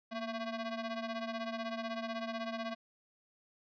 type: ring-modulated tone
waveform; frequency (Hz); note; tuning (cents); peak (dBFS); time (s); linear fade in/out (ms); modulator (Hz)
sawtooth; 450; A4; +39; -30; 0.11-2.75; 20; 217
effects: resampled to 11025 Hz